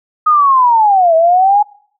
sine linear two-way sweep, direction down then up, 1257 to 640 to 842 Hz, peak -6 dBFS, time 0.26-1.63 s, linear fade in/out 10 ms, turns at 1.15 s, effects noise-tail reverb RT60 0.6 s tail -25 dB re dry

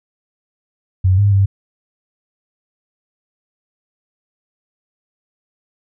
sine tone with pitch steps, 93.3 / 101.4 / 98.1 Hz, F#2 / G#2 / G2, +15 / -41 / +2 cents, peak -9 dBFS, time 1.04-1.46 s, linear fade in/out 10 ms, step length 140 ms, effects none

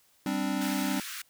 square chord, G suspended fourth, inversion none, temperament equal, 196 / 261.6 / 293.7 Hz, G3 / C4 / D4, 0 / 0 / 0 cents, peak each -33 dBFS, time 0.26-1 s, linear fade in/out 2 ms
pink high-pass noise, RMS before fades -39 dBFS, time 0.61-1.22 s, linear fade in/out 5 ms, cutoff 1300 Hz, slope 48 dB/octave
effects white hiss -65 dBFS RMS until 1.29 s

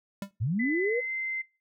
square tone with exponential decay, 198.4 Hz, G3, 21 cents sharp, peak -29 dBFS, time 0.22-0.31 s, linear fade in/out 2 ms, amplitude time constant 19 ms
sine linear sweep, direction up, 92.5 to 505 Hz, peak -25 dBFS, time 0.4-1.01 s, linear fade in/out 20 ms
sine tone with pitch glide, 2010 to 2074 Hz, B6 to C7, +30 to -16 cents, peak -30 dBFS, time 0.59-1.42 s, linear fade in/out 10 ms, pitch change +54 cents, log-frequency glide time 0.82-1.1 s
effects noise-tail reverb RT60 0.3 s tail -23 dB re dry

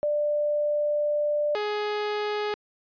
sine / sawtooth tone pair in turn, 592 / 418.6 Hz, D5 / G#4, +14 / +14 cents, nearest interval tritone, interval 600 cents, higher first, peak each -22 dBFS, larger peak neither, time 0.03-1.55 / 1.55-2.54 s, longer first, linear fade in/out 0 ms, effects resampled to 11025 Hz

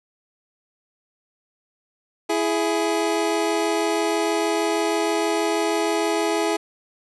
25% pulse tone pair together, 332 / 418.3 Hz, E4 / G#4, +12 / +12 cents, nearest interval major third, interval 400 cents, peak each -19 dBFS, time 2.29-6.57 s, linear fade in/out 10 ms, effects resampled to 24000 Hz + 8-bit

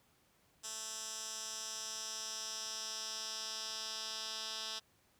10% pulse tone with band-pass filter sweep, 220 Hz, A3, in tune, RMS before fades -43 dBFS, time 0.63-4.8 s, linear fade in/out 20 ms, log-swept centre 6900 to 4500 Hz, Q 2.7, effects pink hiss -71 dBFS RMS until 5.19 s + high-pass 60 Hz 12 dB/octave

